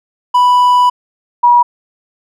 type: tone pair in turn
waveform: triangle / sine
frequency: 987.8 / 964.7 Hz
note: B5 / B5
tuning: 0 / -41 cents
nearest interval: unison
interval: 41 cents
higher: first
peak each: -4 dBFS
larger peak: neither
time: 0.34-0.9 / 1.43-1.63 s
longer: first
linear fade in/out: 10 ms
effects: none